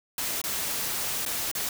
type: noise with dropouts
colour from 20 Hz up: white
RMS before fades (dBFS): -30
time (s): 0.18-1.69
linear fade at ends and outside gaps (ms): 2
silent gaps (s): 0.416-0.439 / 1.252-1.261 / 1.515-1.551
effects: none